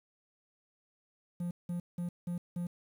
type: tone bursts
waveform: triangle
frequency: 174.61 Hz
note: F3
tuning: in tune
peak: -31 dBFS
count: 5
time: 1.4-2.67 s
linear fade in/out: 5 ms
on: 110 ms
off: 180 ms
effects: 10-bit